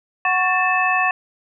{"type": "tone cluster", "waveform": "sine", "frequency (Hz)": [740, 1107, 1782, 2613], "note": ["F#5", "C#6", "A6", "E7"], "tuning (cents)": [0, -3, 22, -16], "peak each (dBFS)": -21, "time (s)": [0.25, 1.11], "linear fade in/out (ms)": 2, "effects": []}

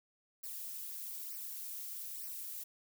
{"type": "noise with flanger", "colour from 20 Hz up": "violet", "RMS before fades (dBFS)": -44, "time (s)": [0.43, 2.64], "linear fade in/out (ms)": 10, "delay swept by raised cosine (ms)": [0.27, 4.87], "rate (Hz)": 1.1, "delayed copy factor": -0.9, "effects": []}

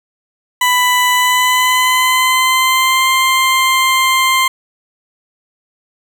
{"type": "tone with pitch glide", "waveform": "20% pulse", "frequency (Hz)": [994, 1048.9], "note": ["B5", "C6"], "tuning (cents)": [11, 4], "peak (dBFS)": -5, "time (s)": [0.61, 4.48], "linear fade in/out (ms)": 5, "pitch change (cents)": 93, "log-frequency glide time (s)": [1.13, 3.07], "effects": []}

